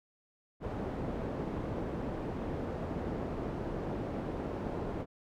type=low-pass noise; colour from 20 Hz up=white; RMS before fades=-37 dBFS; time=0.6-5.06 s; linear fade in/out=50 ms; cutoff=450 Hz; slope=12 dB/octave; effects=none